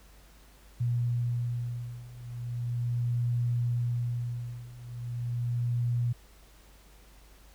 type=beating tone pair; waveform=sine; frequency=120 / 120.38 Hz; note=B2 / B2; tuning=-49 / -44 cents; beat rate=0.38 Hz; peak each=-32 / -30 dBFS; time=0.8-6.13 s; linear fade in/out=10 ms; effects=added 50 Hz sine -54 dBFS peak until 7.54 s + pink hiss -59 dBFS RMS until 7.54 s